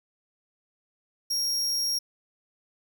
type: tone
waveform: 40% pulse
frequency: 5588 Hz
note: F8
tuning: in tune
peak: -24 dBFS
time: 1.3-1.99 s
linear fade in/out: 10 ms
effects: none

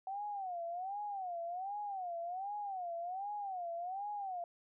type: tone with vibrato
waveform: sine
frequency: 750 Hz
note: F#5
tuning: 23 cents sharp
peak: -38 dBFS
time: 0.07-4.44 s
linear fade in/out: 2 ms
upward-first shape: sine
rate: 1.3 Hz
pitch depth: 180 cents each way
effects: none

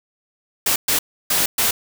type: noise bursts at uneven times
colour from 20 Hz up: white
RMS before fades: -18 dBFS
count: 4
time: 0.66-0.76 / 0.88-0.99 / 1.3-1.46 / 1.58-1.71 s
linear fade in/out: 5 ms
effects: none

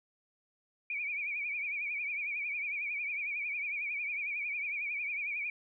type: tone with vibrato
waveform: sine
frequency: 2349 Hz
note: D7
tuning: in tune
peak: -33 dBFS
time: 0.9-5.5 s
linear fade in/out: 2 ms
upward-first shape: triangle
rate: 11 Hz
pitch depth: 110 cents each way
effects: none

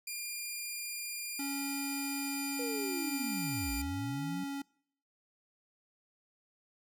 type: tone with pitch glide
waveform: 10% pulse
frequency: 2405 to 2388 Hz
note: D7 to D7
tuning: +41 to +28 cents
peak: -29 dBFS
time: 0.07-3.82 s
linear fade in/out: 5 ms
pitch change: -13 cents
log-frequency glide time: 2.2-2.98 s
type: tone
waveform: square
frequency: 278.7 Hz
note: C#4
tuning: 9 cents sharp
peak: -37 dBFS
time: 1.39-4.62 s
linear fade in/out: 5 ms
type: linear two-way sweep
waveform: sine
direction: down then up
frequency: 495.1 to 52.5 to 191.4 Hz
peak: -37 dBFS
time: 2.59-4.44 s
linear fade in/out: 5 ms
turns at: 3.73 s
effects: noise-tail reverb RT60 0.6 s tail -25 dB re dry

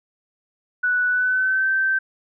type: tone with pitch glide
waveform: sine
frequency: 1480 to 1553.6 Hz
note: F#6 to G6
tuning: 0 to -16 cents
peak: -17 dBFS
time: 0.83-1.99 s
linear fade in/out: 10 ms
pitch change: +84 cents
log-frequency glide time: 1.08-1.69 s
effects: none

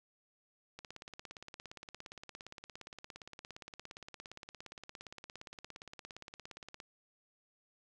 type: click train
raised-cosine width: 0.2 ms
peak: -30 dBFS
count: 105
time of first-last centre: 0.79-6.802 s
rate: 17.3 Hz
effects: none

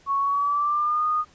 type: tone with pitch glide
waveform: sine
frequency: 1108.7 to 1230.2 Hz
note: C#6 to D#6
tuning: 0 to -20 cents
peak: -20 dBFS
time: 0.06-1.25 s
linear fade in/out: 50 ms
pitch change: +180 cents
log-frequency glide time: 0.19-1.05 s
effects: pink hiss -56 dBFS RMS until 1.34 s + resampled to 16000 Hz

